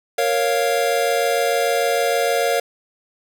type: chord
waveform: square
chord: Bb minor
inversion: none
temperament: equal with one note detuned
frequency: 466.2 / 552.8 / 698.5 Hz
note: Bb4 / Db5 / F5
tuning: 0 / -5 / 0 cents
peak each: -22 dBFS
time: 0.18-2.6 s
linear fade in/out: 5 ms
effects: none